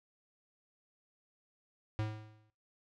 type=tone with exponential decay; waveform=square; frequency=107.9 Hz; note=A2; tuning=33 cents flat; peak=-31 dBFS; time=1.99-2.5 s; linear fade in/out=0 ms; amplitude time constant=110 ms; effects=noise-tail reverb RT60 0.4 s tail -24 dB re dry + low-pass 4000 Hz 12 dB/octave